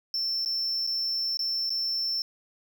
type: tone with dropouts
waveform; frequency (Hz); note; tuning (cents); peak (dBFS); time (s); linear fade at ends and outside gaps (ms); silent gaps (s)
triangle; 5370; E8; +31; -25; 0.14-2.22; 1; 0.449-0.459 / 0.867-0.873 / 1.371-1.392 / 1.695-1.703
effects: none